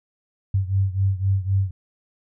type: beating tone pair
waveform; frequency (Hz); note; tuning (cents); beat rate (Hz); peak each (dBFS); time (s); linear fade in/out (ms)
sine; 95.6 / 99.5; G2 / G2; -43 / +26; 3.9; -20 / -23; 0.54-1.71; 5
effects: none